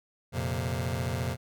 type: chord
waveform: sawtooth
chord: F suspended fourth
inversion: none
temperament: just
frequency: 87.31 / 116.41 / 130.96 Hz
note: F2 / Bb2 / C3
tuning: 0 / -2 / +2 cents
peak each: -29 dBFS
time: 0.32-1.37 s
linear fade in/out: 50 ms
effects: none